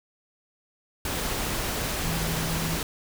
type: tone in noise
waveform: sine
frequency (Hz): 163.2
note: E3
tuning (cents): -17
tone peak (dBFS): -30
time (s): 2.04-2.77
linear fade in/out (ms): 2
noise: pink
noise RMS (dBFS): -29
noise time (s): 1.05-2.83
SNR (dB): -4
effects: none